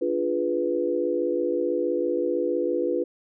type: chord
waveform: sine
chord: D diminished seventh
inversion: none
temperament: equal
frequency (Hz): 293.7 / 349.2 / 415.3 / 493.9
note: D4 / F4 / Ab4 / Cb5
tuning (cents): 0 / 0 / 0 / 0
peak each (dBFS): -30 / -26 / -31 / -26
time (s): 0.01-3.04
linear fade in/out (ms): 10
effects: none